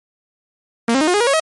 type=tone with pitch steps; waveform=sawtooth; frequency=231.9 / 267.9 / 309.5 / 357.6 / 413.2 / 477.4 / 551.6 / 637.2 Hz; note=A#3 / C4 / D#4 / F4 / G#4 / A#4 / C#5 / D#5; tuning=-9 / +41 / -9 / +41 / -9 / +41 / -9 / +41 cents; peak=-9 dBFS; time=0.88-1.4 s; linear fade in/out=5 ms; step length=65 ms; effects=MP3 48 kbps